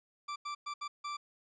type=tone bursts at uneven times; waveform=40% pulse; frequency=1171 Hz; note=D6; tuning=5 cents flat; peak=-36 dBFS; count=5; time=0.28-0.36 / 0.45-0.55 / 0.66-0.74 / 0.81-0.88 / 1.04-1.17 s; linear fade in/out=10 ms; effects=resampled to 16000 Hz + 12-bit

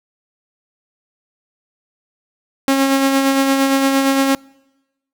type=tone with tremolo; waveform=sawtooth; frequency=271.5 Hz; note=C#4; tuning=36 cents flat; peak=-7 dBFS; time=2.68-4.35 s; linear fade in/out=0 ms; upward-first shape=sine; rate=8.7 Hz; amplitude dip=35%; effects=noise-tail reverb RT60 1.0 s tail -26 dB re dry

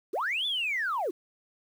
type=linear two-way sweep; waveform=sine; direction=up then down; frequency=299.7 to 3540 to 299.7 Hz; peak=-26 dBFS; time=0.13-1.11 s; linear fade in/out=10 ms; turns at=0.46 s; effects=tanh soft clip ceiling -23 dBFS + 9-bit

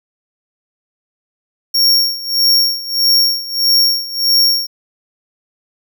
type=tone with tremolo; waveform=45% pulse; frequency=5530 Hz; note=F8; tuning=18 cents flat; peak=-8 dBFS; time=1.74-4.67 s; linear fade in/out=10 ms; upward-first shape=sine; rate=1.6 Hz; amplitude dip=85%; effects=none

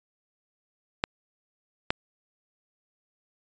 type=clicks; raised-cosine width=0.3 ms; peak=-7 dBFS; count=2; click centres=1.039 / 1.905 s; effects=resampled to 16000 Hz

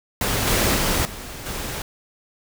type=noise with level steps; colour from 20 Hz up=pink; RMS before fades=-22 / -19 / -21 / -35 / -29 dBFS; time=0.21-1.82 s; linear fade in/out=2 ms; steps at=0.47 / 0.75 / 1.05 / 1.46 s; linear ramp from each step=2 ms; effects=none

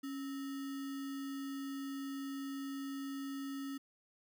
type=tone with sample-and-hold; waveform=sine; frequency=274.8 Hz; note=C#4; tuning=15 cents flat; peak=-39 dBFS; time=0.03-3.78 s; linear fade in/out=10 ms; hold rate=1575 Hz; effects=none

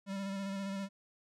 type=tone with vibrato; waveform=square; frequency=196 Hz; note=G3; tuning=in tune; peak=-37 dBFS; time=0.06-0.89 s; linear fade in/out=50 ms; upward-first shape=square; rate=15 Hz; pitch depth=22 cents each way; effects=low-pass 8000 Hz 12 dB/octave

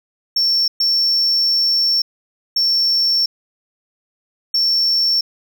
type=tone bursts at uneven times; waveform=triangle; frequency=5440 Hz; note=F8; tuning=46 cents flat; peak=-12 dBFS; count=4; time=0.36-0.68 / 0.8-2.02 / 2.56-3.26 / 4.54-5.21 s; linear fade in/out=5 ms; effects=none

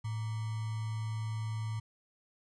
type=tone with sample-and-hold; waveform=sine; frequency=110 Hz; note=A2; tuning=in tune; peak=-33 dBFS; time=0.04-1.8 s; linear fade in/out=10 ms; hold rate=1050 Hz; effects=resampled to 22050 Hz

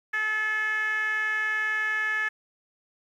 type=tone with band-pass filter; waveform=10% pulse; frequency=431 Hz; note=A4; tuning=36 cents flat; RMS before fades=-27 dBFS; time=0.13-2.29 s; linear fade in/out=10 ms; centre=1800 Hz; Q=7; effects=10-bit

